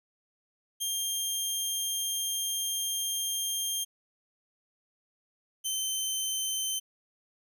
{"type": "tone pair in turn", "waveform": "15% pulse", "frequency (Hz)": [3197, 3088], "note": ["G7", "G7"], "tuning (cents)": [33, -27], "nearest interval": "minor second", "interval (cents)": 60, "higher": "first", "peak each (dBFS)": -22, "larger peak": "neither", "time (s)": [[0.8, 3.85], [5.64, 6.8]], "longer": "first", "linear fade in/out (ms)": 20, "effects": []}